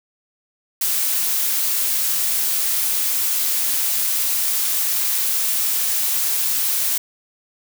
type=noise; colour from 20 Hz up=blue; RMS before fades=-20 dBFS; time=0.81-6.98 s; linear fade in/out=5 ms; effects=none